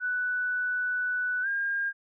sine tone with pitch glide, 1487 to 1612.2 Hz, F#6 to G6, +8 to +48 cents, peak -26 dBFS, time 0-1.93 s, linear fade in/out 50 ms, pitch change +140 cents, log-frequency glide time 1.42-1.47 s, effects none

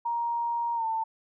sine tone with pitch glide, 939 to 894 Hz, A#5 to A5, +12 to +27 cents, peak -26 dBFS, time 0.05-1.04 s, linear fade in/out 10 ms, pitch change -85 cents, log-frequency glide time 0.75-0.85 s, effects none

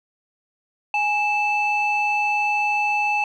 sine tone pair together, 830.6 / 2637 Hz, G#5 / E7, 0 / 0 cents, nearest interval octave + minor sixth, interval 2000 cents, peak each -20 / -20 dBFS, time 0.94-3.24 s, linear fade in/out 2 ms, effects tanh soft clip ceiling -13 dBFS

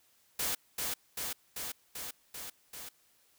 white noise with echo, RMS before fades -33 dBFS, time 0.39-0.55 s, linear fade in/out 5 ms, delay 390 ms, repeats 6, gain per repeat -2 dB, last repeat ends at 2.89 s, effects white hiss -68 dBFS RMS until 3.38 s

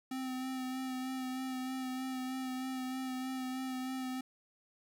square tone with vibrato, 258.9 Hz, C4, 18 cents flat, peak -37 dBFS, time 0.11-4.21 s, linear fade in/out 5 ms, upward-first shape sine, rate 3.2 Hz, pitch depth 19 cents each way, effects 11-bit

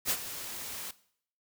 white noise with ADSR envelope, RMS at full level -27 dBFS, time 0.05-0.91 s, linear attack 52 ms, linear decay 60 ms, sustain -13 dB, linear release 4 ms, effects noise-tail reverb RT60 0.6 s tail -18 dB re dry

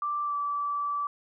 sine tone with pitch glide, 1174.7 to 1157.2 Hz, D6 to D6, 0 to -26 cents, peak -27 dBFS, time 0.02-1.07 s, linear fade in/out 2 ms, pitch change -26 cents, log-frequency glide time 0.24-0.35 s, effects none

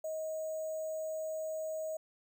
sine tone with sample-and-hold, 630 Hz, D#5, 21 cents sharp, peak -35 dBFS, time 0.04-1.97 s, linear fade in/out 5 ms, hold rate 7350 Hz, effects none

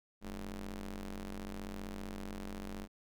sawtooth ring-modulated tone, 95.6 Hz, G2, 43 cents flat, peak -34 dBFS, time 0.21-2.88 s, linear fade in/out 50 ms, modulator 116 Hz, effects none

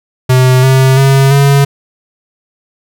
square tone with pitch steps, 128.3 / 132.06 / 135.93 / 139.91 Hz, C3 / C3 / C#3 / C#3, -34 / +16 / -34 / +16 cents, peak -5 dBFS, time 0.29-1.65 s, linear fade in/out 10 ms, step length 340 ms, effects none

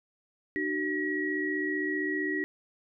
sine tone cluster, 301.7 / 377.1 / 1913 Hz, D4 / F#4 / A#6, +47 / +33 / +44 cents, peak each -32 / -34 / -31 dBFS, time 0.56-2.44 s, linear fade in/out 0 ms, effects none

